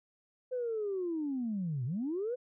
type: linear two-way sweep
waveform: sine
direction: down then up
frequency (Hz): 514 to 115.5 to 514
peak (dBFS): -31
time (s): 0.51-2.36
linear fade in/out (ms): 20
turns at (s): 1.85
effects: tanh soft clip ceiling -27 dBFS